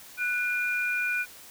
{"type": "tone pair together", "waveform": "sine", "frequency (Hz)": [1480, 2414], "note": ["F#6", "D7"], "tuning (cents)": [0, 47], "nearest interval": "minor sixth", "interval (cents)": 847, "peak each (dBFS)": -28, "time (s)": [0.17, 1.26], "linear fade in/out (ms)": 50, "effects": ["white hiss -48 dBFS RMS until 1.5 s"]}